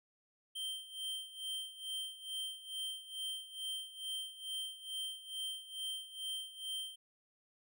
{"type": "tone with tremolo", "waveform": "square", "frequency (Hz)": 3136, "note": "G7", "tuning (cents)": 0, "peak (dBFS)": -38, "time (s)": [0.55, 6.96], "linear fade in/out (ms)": 10, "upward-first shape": "sine", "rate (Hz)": 2.3, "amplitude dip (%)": 80, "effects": []}